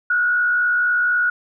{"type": "tone with frequency modulation", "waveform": "sine", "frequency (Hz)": 1454, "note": "F#6", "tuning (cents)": -31, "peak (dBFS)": -15, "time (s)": [0.1, 1.3], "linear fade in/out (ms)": 5, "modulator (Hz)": 64, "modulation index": 0.54, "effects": []}